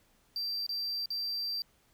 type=tone with dropouts; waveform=triangle; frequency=4699 Hz; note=D8; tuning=in tune; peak=-31 dBFS; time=0.36-1.62 s; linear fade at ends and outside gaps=1 ms; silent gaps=0.665-0.692 / 1.058-1.104 s; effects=pink hiss -68 dBFS RMS until 1.93 s